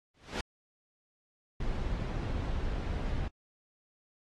pink noise with exponential growth, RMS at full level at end -31 dBFS, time 0.14-0.41 s, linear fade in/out 5 ms, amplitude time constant 57 ms
brown noise, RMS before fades -33 dBFS, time 1.6-3.28 s, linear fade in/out 5 ms
effects low-pass 5000 Hz 12 dB/octave + AAC 32 kbps

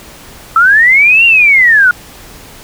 sine linear two-way sweep, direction up then down, 1290 to 2794 to 1408 Hz, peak -3 dBFS, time 0.56-1.91 s, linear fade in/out 2 ms, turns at 1.25 s, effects pink hiss -34 dBFS RMS until 2.63 s

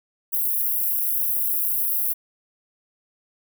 white high-pass noise, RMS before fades -23 dBFS, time 0.32-2.14 s, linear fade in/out 20 ms, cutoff 11000 Hz, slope 48 dB/octave, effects none

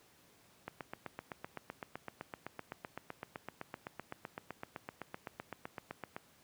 click train, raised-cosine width 0.5 ms, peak -26 dBFS, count 44, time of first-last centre 0.68-6.165 s, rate 7.84 Hz, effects pink hiss -65 dBFS RMS until 6.43 s + high-pass 100 Hz 12 dB/octave

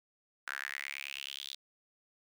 sawtooth tone with high-pass filter sweep, 69.3 Hz, C#2, in tune, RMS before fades -42 dBFS, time 0.47-1.55 s, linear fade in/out 5 ms, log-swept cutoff 1500 to 3800 Hz, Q 5.7, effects none

